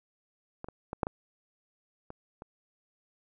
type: clicks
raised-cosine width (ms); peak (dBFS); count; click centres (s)
1; -25 / -27 / -21 / -12 / -19 / -28 / -29; 7; 0.644 / 0.686 / 0.931 / 1.032 / 1.069 / 2.104 / 2.421
effects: none